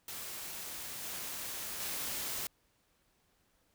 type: noise with level steps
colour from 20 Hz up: white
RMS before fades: -43 / -41 / -38 dBFS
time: 0.08-2.47 s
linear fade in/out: 2 ms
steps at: 1.03 / 1.8 s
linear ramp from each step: 5 ms
effects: pink hiss -73 dBFS RMS until 3.74 s